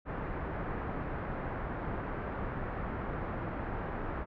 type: low-pass noise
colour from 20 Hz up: pink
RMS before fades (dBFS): -37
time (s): 0.05-4.26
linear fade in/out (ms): 50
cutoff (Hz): 1700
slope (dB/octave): 24
effects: none